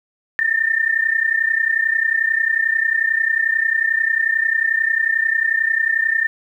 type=tone pair together; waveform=sine; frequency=1786.8 / 1818 Hz; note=A6 / A#6; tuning=+26 / -44 cents; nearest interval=unison; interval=30 cents; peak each=-18 dBFS; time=0.39-6.27 s; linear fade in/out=0 ms; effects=9-bit